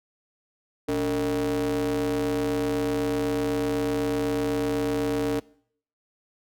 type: ring-modulated tone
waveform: square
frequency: 84 Hz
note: E2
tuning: 33 cents sharp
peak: -21 dBFS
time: 0.88-5.4 s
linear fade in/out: 10 ms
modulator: 370 Hz
effects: noise-tail reverb RT60 0.6 s tail -22 dB re dry